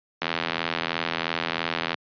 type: click train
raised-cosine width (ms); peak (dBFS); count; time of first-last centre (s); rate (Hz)
0.3; -8; 144; 0.22-1.943; 83
effects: high-pass 150 Hz 12 dB/octave + resampled to 11025 Hz